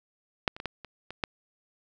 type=clicks; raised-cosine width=0.3 ms; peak=-7 / -26 / -21 / -15 / -26 / -23 / -11 dBFS; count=7; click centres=0.478 / 0.565 / 0.601 / 0.657 / 0.847 / 1.106 / 1.238 s; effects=none